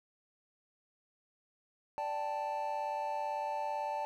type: chord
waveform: triangle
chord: D suspended fourth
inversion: none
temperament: just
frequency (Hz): 587.3 / 783.1 / 881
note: D5 / G5 / A5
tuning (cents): 0 / -2 / +2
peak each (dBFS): -38 / -39 / -34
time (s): 1.98-4.05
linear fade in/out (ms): 0
effects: none